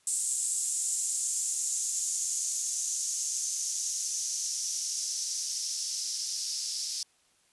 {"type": "noise with band-pass filter sweep", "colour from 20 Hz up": "violet", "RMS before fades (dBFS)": -32, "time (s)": [0.07, 7.03], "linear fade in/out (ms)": 2, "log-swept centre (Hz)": [7800, 5100], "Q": 4.2, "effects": ["white hiss -67 dBFS RMS until 7.52 s", "resampled to 24000 Hz"]}